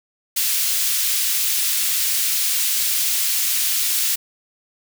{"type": "high-pass noise", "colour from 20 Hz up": "white", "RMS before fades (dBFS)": -20, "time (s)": [0.36, 4.16], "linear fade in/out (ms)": 10, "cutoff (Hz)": 2500, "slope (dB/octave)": 12, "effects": []}